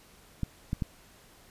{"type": "clicks", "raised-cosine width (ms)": 5, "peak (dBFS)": -17, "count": 3, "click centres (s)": [0.433, 0.731, 0.822], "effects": ["pink hiss -57 dBFS RMS until 1.5 s", "resampled to 32000 Hz"]}